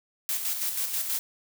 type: noise with tremolo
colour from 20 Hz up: blue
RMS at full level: -28 dBFS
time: 0.29-1.19 s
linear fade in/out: 0 ms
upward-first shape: square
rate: 6.2 Hz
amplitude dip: 45%
effects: none